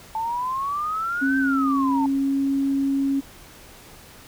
sine exponential two-way sweep, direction up then down, 875 to 1568 to 875 Hz, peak -23 dBFS, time 0.15-2.06 s, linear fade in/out 2 ms, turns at 1.38 s
sine tone with pitch glide, 271 to 274.5 Hz, C#4 to C#4, -39 to -17 cents, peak -19 dBFS, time 1.21-3.21 s, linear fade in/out 20 ms, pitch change +22 cents, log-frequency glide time 1.5-2.41 s
effects pink hiss -46 dBFS RMS until 4.27 s

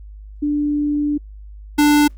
sine / square tone pair in turn, 293.7 / 294.9 Hz, D4 / D4, 0 / +7 cents, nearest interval unison, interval 7 cents, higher second, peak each -16 / -11 dBFS, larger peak second, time 0.42-1.18 / 1.78-2.08 s, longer first, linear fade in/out 10 ms, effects added 51 Hz sine -34 dBFS peak until 2.17 s + Opus 48 kbps

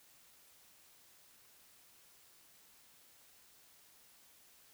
silence, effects white hiss -64 dBFS RMS until 4.73 s

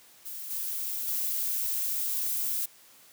violet noise with level steps, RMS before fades -39 / -33 / -30 dBFS, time 0.25-2.66 s, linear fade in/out 10 ms, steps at 0.5 / 1.07 s, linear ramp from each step 10 ms, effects white hiss -56 dBFS RMS until 3.12 s + high-pass 100 Hz 12 dB/octave

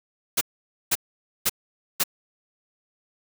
white noise bursts, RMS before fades -21 dBFS, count 4, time 0.37-2.038 s, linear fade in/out 10 ms, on 42 ms, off 500 ms, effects none

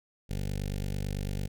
15% pulse tone with notch filter, 49 Hz, G1, in tune, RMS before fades -33 dBFS, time 0.29-1.48 s, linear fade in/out 20 ms, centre 1100 Hz, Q 0.58, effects none

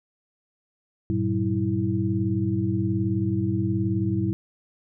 sine tone cluster, 99.4 / 118.2 / 190.8 / 326.1 Hz, G2 / A#2 / G3 / E4, +25 / +24 / -47 / -19 cents, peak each -27 dBFS, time 1.1-4.33 s, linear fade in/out 0 ms, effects none

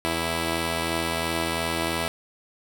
5% pulse tone pair together, 82.97 / 329.6 Hz, E2 / E4, +12 / 0 cents, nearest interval 2 octaves, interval 2388 cents, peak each -16 dBFS, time 0.05-2.08 s, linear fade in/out 0 ms, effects none

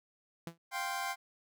sawtooth tone with exponential decay, 167.7 Hz, E3, 30 cents sharp, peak -33 dBFS, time 0.47-0.58 s, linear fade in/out 2 ms, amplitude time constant 22 ms
25% pulse chord, F suspended second, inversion none, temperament equal, 698.5 / 784 / 1046.5 Hz, F5 / G5 / C6, 0 / 0 / 0 cents, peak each -38 / -34 / -35 dBFS, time 0.71-1.16 s, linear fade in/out 50 ms
effects none

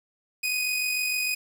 sawtooth tone with amplitude modulation, 2494 Hz, D#7, 3 cents sharp, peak -20 dBFS, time 0.43-1.35 s, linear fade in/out 10 ms, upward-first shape sine, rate 46.6 Hz, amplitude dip 35%, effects 8-bit

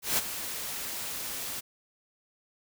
white noise with ADSR envelope, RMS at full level -25 dBFS, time 0.02-1.61 s, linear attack 160 ms, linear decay 22 ms, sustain -11 dB, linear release 20 ms, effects none

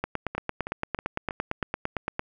two click trains, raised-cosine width 0.5 ms, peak -12 / -17 dBFS, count 20 / 5, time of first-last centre 0.04-2.194 / 0.35-1.628 s, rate 8.82 / 3.13 Hz, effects none

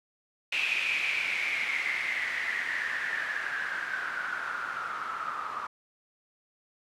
blue noise with low-pass filter sweep, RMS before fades -32 dBFS, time 0.52-5.67 s, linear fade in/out 5 ms, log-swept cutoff 2600 to 1200 Hz, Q 9.3, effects none

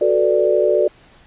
sine chord, B minor seventh, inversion second, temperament equal, 370 / 440 / 493.9 / 587.3 Hz, F#4 / A4 / B4 / D5, 0 / 0 / 0 / 0 cents, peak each -18 / -18 / -22 / -16 dBFS, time 0.01-0.88 s, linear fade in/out 5 ms, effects pink hiss -49 dBFS RMS until 1.26 s + resampled to 8000 Hz

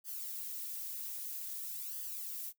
violet noise with flanger, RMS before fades -42 dBFS, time 0.04-2.53 s, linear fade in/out 50 ms, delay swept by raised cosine 0.63 to 3.83 ms, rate 0.51 Hz, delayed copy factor +0.65, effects noise-tail reverb RT60 0.1 s tail -18 dB re dry

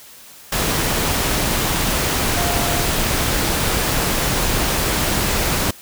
sine tone in noise, 698.5 Hz, F5, in tune, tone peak -26 dBFS, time 2.36-2.85 s, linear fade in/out 5 ms, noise pink, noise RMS -19 dBFS, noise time 0.52-5.71 s, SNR -10 dB, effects white hiss -42 dBFS RMS until 5.81 s

